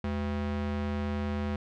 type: ring-modulated tone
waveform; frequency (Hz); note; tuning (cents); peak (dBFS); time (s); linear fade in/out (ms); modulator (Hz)
square; 146.83; D3; 0; -27; 0.04-1.56; 2; 64.8
effects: low-pass 3000 Hz 12 dB/octave